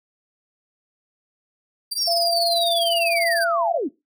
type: tone with tremolo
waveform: sawtooth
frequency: 4699 Hz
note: D8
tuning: in tune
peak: -19 dBFS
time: 1.91-3.45 s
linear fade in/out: 10 ms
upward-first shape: triangle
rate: 20 Hz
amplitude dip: 95%
type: linear sweep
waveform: sine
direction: down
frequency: 5680 to 227 Hz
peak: -21 dBFS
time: 1.97-3.89 s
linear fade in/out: 20 ms
type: tone with pitch glide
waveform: sine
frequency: 682 to 677.3 Hz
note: F5 to E5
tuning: -41 to +47 cents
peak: -21 dBFS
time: 2.07-3.78 s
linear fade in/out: 10 ms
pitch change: -12 cents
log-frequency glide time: 2.67-2.85 s
effects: noise-tail reverb RT60 0.2 s tail -18 dB re dry